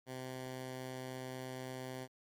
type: tone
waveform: 10% pulse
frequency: 129.1 Hz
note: C3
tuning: 23 cents flat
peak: -34 dBFS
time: 0.06-2.08 s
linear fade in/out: 50 ms
effects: MP3 96 kbps